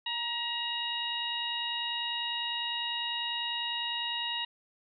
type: harmonic tone with a mistuned harmonic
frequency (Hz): 950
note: A#5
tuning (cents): +33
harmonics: 1 / 2 / 3 / 4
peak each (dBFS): -39 / -40 / -34 / -36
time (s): 0.06-4.45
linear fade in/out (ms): 5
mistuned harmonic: 1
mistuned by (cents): -17
effects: none